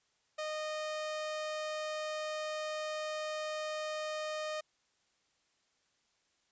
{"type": "tone", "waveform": "sawtooth", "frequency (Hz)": 616, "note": "D#5", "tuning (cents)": -17, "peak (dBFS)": -32, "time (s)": [0.38, 4.61], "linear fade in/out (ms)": 10, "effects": ["white hiss -75 dBFS RMS until 6.51 s", "resampled to 16000 Hz"]}